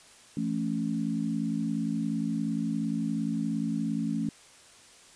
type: chord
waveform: sine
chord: A major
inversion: second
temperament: equal with one note detuned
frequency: 168.67 / 220 / 277.2 Hz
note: E3 / A3 / C#4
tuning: +40 / 0 / 0 cents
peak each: -33 / -30 / -32 dBFS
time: 0.37-4.29 s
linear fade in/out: 2 ms
effects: white hiss -54 dBFS RMS until 5.15 s + resampled to 22050 Hz